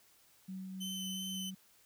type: tone with tremolo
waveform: sine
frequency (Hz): 188.8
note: F#3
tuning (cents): +35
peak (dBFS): -40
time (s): 0.48-1.55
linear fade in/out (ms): 10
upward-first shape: triangle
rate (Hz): 3.6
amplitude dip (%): 25
type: tone with vibrato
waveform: sawtooth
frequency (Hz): 3053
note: G7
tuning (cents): -46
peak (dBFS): -37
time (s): 0.8-1.51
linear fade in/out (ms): 20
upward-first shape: sine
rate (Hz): 2.7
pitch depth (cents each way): 8
effects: white hiss -66 dBFS RMS until 1.85 s